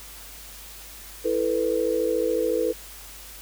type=chord; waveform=sine; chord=E suspended fourth; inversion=none; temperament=equal; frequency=329.6 / 440 / 493.9 Hz; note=E4 / A4 / B4; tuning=0 / 0 / 0 cents; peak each=-28 / -25 / -24 dBFS; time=1.24-2.73 s; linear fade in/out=20 ms; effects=added 50 Hz sine -47 dBFS peak until 3.41 s + white hiss -43 dBFS RMS until 3.41 s